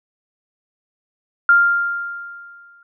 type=tone with exponential decay; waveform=sine; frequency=1396.9 Hz; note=F6; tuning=in tune; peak=-7 dBFS; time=1.49-2.83 s; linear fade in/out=2 ms; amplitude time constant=290 ms; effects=none